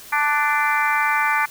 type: harmonic tone with a mistuned harmonic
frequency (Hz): 293.7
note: D4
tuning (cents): 0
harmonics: 3 / 4 / 5 / 6 / 7 / 8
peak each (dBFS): -22 / -23 / -24 / -25 / -25 / -26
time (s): 0.12-1.46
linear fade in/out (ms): 10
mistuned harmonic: 5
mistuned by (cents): +22
effects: white hiss -41 dBFS RMS until 1.5 s